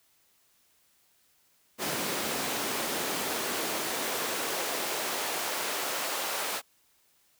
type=noise with high-pass filter sweep; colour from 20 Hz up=pink; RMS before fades=-32 dBFS; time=1.78-6.62 s; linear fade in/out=50 ms; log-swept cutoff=240 to 610 Hz; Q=0.93; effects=white hiss -67 dBFS RMS until 7.39 s